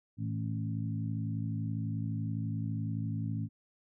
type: harmonic tone with a mistuned harmonic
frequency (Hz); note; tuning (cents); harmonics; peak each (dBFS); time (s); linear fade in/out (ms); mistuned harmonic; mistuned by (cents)
55; A1; 0; 2 / 3 / 4 / 5; -34 / -38 / -40 / -42; 0.17-3.49; 50; 3; -34
effects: none